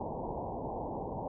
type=low-pass noise; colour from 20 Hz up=white; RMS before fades=-38 dBFS; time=0-1.28 s; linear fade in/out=5 ms; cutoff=960 Hz; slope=96 dB/octave; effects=none